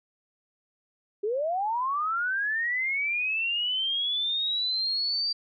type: linear sweep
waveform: sine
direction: up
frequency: 392 to 4697 Hz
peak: -25 dBFS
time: 1.23-5.33 s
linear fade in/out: 10 ms
effects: none